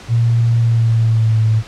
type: tone with pitch glide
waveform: sine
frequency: 116.54 to 110.32 Hz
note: A#2 to A2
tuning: 0 to +5 cents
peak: -10 dBFS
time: 0.08-1.63 s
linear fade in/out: 50 ms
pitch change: -95 cents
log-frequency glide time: 0.55-1.4 s
effects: pink hiss -36 dBFS RMS until 1.67 s + low-pass 6000 Hz 12 dB/octave